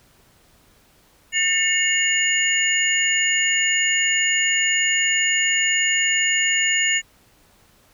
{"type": "tone cluster", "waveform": "sine", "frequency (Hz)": [1801, 2184, 2831, 6880], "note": ["A6", "C#7", "F7", "A8"], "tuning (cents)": [40, -26, 23, -40], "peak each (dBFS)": [-23, -22, -22, -23], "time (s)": [1.32, 7.02], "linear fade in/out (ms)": 50, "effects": ["pink hiss -56 dBFS RMS until 7.93 s"]}